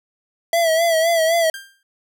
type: tone with vibrato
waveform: square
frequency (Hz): 659.3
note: E5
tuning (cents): 0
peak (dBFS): -15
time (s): 0.53-1.5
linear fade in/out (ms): 2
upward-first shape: sine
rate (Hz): 3.9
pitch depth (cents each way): 59
type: tone with exponential decay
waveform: sawtooth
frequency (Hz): 1591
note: G6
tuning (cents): +25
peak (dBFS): -24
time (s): 1.54-1.83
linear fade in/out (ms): 2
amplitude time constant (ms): 63
effects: none